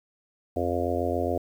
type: harmonic tone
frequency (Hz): 87.31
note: F2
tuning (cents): 0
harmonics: 1 / 3 / 4 / 5 / 6 / 7 / 8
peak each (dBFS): -32 / -32 / -32 / -32 / -32 / -32 / -32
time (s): 0.56-1.38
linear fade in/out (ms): 5
effects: 9-bit